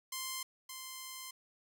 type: tone pair in turn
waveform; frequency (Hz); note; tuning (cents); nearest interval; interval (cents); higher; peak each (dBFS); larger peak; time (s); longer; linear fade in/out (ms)
5% pulse; 1046.5 / 1042.6; C6 / C6; 0 / -6; unison; 6; first; -26 / -32; first; 0.12-0.43 / 0.69-1.31; second; 5
effects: none